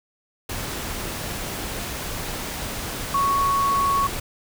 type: tone in noise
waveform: sine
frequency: 1111 Hz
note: C#6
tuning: 4 cents sharp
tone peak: -18 dBFS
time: 3.14-4.07 s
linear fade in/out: 5 ms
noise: pink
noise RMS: -30 dBFS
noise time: 0.49-4.2 s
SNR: +9 dB
effects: none